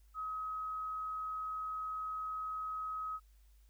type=tone; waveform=sine; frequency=1271 Hz; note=D#6; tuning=36 cents sharp; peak=-37 dBFS; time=0.14-3.2 s; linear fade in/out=50 ms; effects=added 51 Hz sine -60 dBFS peak until 3.69 s + white hiss -75 dBFS RMS until 3.69 s